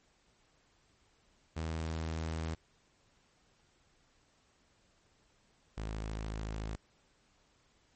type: tone pair in turn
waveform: sawtooth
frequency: 80.5 / 53.59 Hz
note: E2 / A1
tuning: -41 / -45 cents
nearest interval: perfect fifth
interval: 704 cents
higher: first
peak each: -31 / -33 dBFS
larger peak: first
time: 1.56-2.55 / 5.77-6.76 s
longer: neither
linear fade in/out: 10 ms
effects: pink hiss -70 dBFS RMS until 7.95 s + MP3 32 kbps